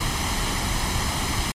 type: noise with comb filter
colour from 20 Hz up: pink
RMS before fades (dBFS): -24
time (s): 0-1.52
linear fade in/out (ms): 10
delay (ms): 0.98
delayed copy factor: +0.55
effects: low-pass 10000 Hz 12 dB/octave + MP3 64 kbps